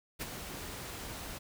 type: noise with ADSR envelope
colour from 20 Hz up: pink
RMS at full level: -36 dBFS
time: 0.19-1.39 s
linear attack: 27 ms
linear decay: 27 ms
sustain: -7 dB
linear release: 19 ms
effects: none